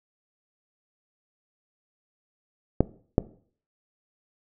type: clicks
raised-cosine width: 2 ms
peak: -4 dBFS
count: 2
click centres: 2.806 / 3.181 s
effects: noise-tail reverb RT60 0.5 s tail -19 dB re dry